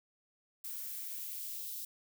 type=noise with high-pass filter sweep; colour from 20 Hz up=violet; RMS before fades=-42 dBFS; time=0.64-1.85 s; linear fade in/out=5 ms; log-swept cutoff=1200 to 3800 Hz; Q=1.5; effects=none